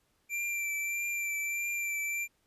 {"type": "tone with vibrato", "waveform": "square", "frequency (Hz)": 2353, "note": "D7", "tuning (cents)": 3, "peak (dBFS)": -32, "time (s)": [0.29, 2.28], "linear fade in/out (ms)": 50, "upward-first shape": "triangle", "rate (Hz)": 1.6, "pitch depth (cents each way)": 25, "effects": ["pink hiss -73 dBFS RMS until 2.46 s", "resampled to 32000 Hz"]}